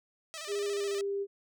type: tone with vibrato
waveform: 5% pulse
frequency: 622.3 Hz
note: D#5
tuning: in tune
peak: -28 dBFS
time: 0.34-1.01 s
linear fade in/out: 0 ms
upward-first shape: square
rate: 14 Hz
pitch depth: 69 cents each way
type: tone with pitch glide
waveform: sine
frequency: 406.2 to 398.5 Hz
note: G#4 to G4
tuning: -38 to +28 cents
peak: -30 dBFS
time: 0.47-1.27 s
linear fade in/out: 50 ms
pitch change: -34 cents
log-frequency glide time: 0.65-1.02 s
effects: none